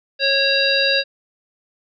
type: harmonic tone with a mistuned harmonic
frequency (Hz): 549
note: C#5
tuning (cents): -17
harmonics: 1 / 3 / 5 / 7 / 9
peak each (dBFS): -21 / -21 / -21 / -21 / -21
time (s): 0.19-1.04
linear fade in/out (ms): 50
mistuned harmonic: 9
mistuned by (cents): -66
effects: none